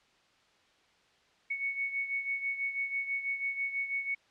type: beating tone pair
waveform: sine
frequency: 2217 / 2223.1 Hz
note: C#7 / C#7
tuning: 0 / +4 cents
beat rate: 6.1 Hz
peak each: -32 / -38 dBFS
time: 1.5-4.15 s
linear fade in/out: 10 ms
effects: white hiss -66 dBFS RMS until 4.3 s + low-pass 4000 Hz 12 dB/octave